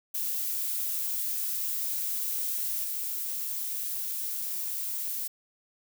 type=noise with level steps; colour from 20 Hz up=violet; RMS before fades=-31 / -33 dBFS; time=0.14-5.28 s; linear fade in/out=10 ms; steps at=2.84 s; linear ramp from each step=2 ms; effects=none